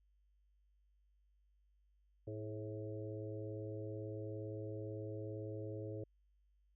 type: harmonic tone with a mistuned harmonic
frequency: 108.4 Hz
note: A2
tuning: 25 cents flat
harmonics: 1 / 3 / 4 / 5 / 6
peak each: -45 / -49 / -48 / -50 / -59 dBFS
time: 2.27-6.04 s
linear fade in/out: 5 ms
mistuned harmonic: 4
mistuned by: -43 cents
effects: added 50 Hz sine -70 dBFS peak until 6.75 s